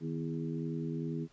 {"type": "harmonic tone with a mistuned harmonic", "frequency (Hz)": 82.41, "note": "E2", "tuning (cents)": 0, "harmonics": [2, 3, 4, 5], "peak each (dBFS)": [-36, -39, -41, -44], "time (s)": [0, 1.28], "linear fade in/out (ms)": 50, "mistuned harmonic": 2, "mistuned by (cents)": -84, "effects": ["pink hiss -66 dBFS RMS until 1.32 s", "resampled to 16000 Hz"]}